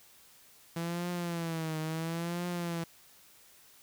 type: tone with vibrato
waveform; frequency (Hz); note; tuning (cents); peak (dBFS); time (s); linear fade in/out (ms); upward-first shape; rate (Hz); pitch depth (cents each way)
sawtooth; 166.4; E3; +17; -29; 0.76-2.84; 5; triangle; 0.73; 110
effects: white hiss -59 dBFS RMS until 3.82 s